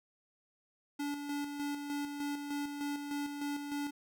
square tone with tremolo, 288 Hz, D4, 34 cents flat, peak -35 dBFS, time 0.99-3.91 s, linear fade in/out 10 ms, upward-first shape square, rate 3.3 Hz, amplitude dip 45%, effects none

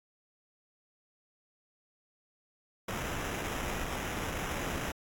pink noise with sample-and-hold, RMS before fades -36 dBFS, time 2.88-4.92 s, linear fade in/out 5 ms, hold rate 4410 Hz, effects AAC 64 kbps

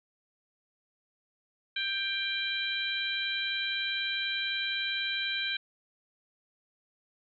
harmonic tone, 789 Hz, G5, 11 cents sharp, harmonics 2 / 3 / 4 / 5, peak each -35 / -35 / -35 / -35 dBFS, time 1.76-5.57 s, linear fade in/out 5 ms, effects none

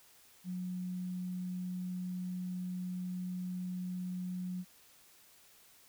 sine tone, 181.7 Hz, F#3, 31 cents flat, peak -36 dBFS, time 0.44-4.65 s, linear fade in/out 50 ms, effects white hiss -62 dBFS RMS until 5.88 s

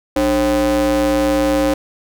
square ring-modulated tone, 120 Hz, B2, 49 cents flat, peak -11 dBFS, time 0.16-1.74 s, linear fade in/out 5 ms, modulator 418 Hz, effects none

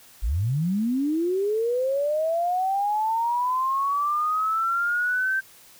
sine linear sweep, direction up, 43.65 to 1568 Hz, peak -21 dBFS, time 0.22-5.41 s, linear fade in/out 20 ms, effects white hiss -51 dBFS RMS until 5.79 s

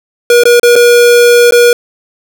square tone with dropouts, 480 Hz, B4, 49 cents flat, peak -3 dBFS, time 0.3-1.73 s, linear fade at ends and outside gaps 2 ms, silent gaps 0.436-0.454 / 0.597-0.631 / 0.756-0.761 / 1.509-1.522 s, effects none

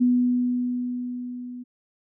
sine tone with level ramp, 246.9 Hz, B3, in tune, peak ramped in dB -15 to -34 dBFS, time 0-1.64 s, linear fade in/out 20 ms, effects none

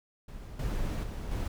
brown noise with level steps, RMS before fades -43 / -32 / -37 / -32 dBFS, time 0.28-1.48 s, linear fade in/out 5 ms, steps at 0.59 / 1.03 / 1.31 s, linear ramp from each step 5 ms, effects none

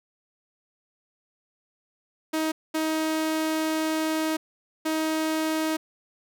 sawtooth tone bursts at uneven times, 315.6 Hz, D#4, 25 cents sharp, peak -20 dBFS, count 3, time 2.33-2.52 / 2.74-4.37 / 4.85-5.77 s, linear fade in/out 10 ms, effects none

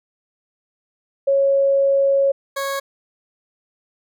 sine / 20% pulse tone pair in turn, 551 / 551 Hz, C#5 / C#5, -11 / -11 cents, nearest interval unison, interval 0 cents, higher neither, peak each -13 / -17 dBFS, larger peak first, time 1.27-2.32 / 2.56-2.8 s, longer first, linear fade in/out 10 ms, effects none

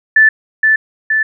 sine tone with echo, 1755 Hz, A6, 5 cents flat, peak -4 dBFS, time 0.16-0.29 s, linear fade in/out 5 ms, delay 470 ms, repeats 2, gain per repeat -3 dB, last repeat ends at 1.23 s, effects none

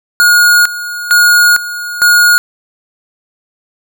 square tone with tremolo, 1438 Hz, F#6, 50 cents flat, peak -5 dBFS, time 0.2-2.38 s, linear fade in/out 0 ms, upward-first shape square, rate 1.1 Hz, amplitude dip 80%, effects none

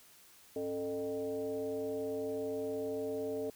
sine tone with frequency modulation, 441.2 Hz, A4, 5 cents sharp, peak -34 dBFS, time 0.56-3.5 s, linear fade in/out 2 ms, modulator 169 Hz, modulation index 0.94, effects white hiss -60 dBFS RMS until 3.55 s

